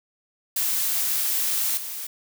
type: noise with level steps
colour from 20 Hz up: blue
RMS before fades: -24 / -33 dBFS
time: 0.56-2.07 s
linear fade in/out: 5 ms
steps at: 1.77 s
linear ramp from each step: 5 ms
effects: none